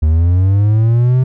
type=linear sweep; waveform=triangle; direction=up; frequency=75.2 to 130.81 Hz; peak=-6 dBFS; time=0.02-1.24 s; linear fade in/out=10 ms; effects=none